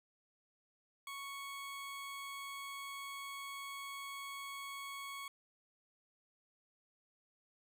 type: tone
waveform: 20% pulse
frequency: 1108.7 Hz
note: C#6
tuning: in tune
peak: -39 dBFS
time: 1.07-5.28 s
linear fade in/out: 2 ms
effects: none